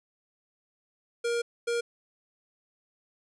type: tone bursts at uneven times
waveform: square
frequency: 471.2 Hz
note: A#4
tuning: 19 cents sharp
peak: -27 dBFS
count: 2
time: 1.24-1.42 / 1.67-1.81 s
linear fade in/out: 10 ms
effects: resampled to 24000 Hz